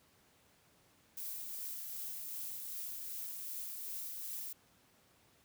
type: noise with tremolo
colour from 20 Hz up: violet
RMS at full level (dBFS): -42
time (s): 1.17-4.53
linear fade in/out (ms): 5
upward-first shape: triangle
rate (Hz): 2.6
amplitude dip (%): 30
effects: pink hiss -68 dBFS RMS until 5.44 s + high-pass 80 Hz 12 dB/octave